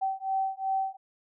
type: beating tone pair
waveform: sine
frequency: 769 / 771.7 Hz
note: G5 / G5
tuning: -33 / -27 cents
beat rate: 2.7 Hz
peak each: -30 dBFS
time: 0.01-0.97 s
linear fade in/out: 20 ms
effects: none